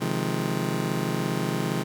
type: chord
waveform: 25% pulse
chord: F minor seventh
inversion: second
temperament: just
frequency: 130.96 / 157.15 / 174.61 / 209.5 Hz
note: C3 / Eb3 / F3 / Ab3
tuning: +2 / +18 / 0 / +15 cents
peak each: -27 dBFS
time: 0-1.84 s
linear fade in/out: 20 ms
effects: none